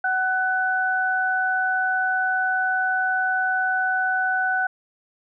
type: tone pair together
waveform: sine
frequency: 750 / 1494.8 Hz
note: F#5 / F#6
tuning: +23 / +17 cents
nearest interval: octave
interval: 1194 cents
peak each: -24 / -21 dBFS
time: 0.04-4.67 s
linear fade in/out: 5 ms
effects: none